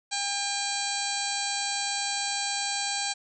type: harmonic tone with a mistuned harmonic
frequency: 803 Hz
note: G5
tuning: 41 cents sharp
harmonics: 1 / 2 / 3 / 4 / 5 / 6 / 7 / 8 / 9 / 10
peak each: -34 / -38 / -37 / -40 / -34 / -36 / -40 / -40 / -37 / -36 dBFS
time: 0.11-3.14 s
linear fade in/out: 20 ms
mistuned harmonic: 6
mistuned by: -93 cents
effects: none